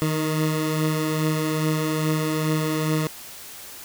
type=beating tone pair; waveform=20% pulse; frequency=155.56 / 157.96 Hz; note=D#3 / D#3; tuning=0 / +26 cents; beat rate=2.4 Hz; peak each=-17 / -25 dBFS; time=0.02-3.07 s; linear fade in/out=0 ms; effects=white hiss -40 dBFS RMS until 3.84 s